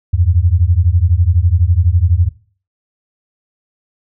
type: beating tone pair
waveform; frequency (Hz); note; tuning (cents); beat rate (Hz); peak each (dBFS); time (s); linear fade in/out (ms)
sine; 81.7 / 93.7; E2 / F#2; -15 / +22; 12; -12; 0.13-2.29; 10
effects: noise-tail reverb RT60 0.4 s tail -17 dB re dry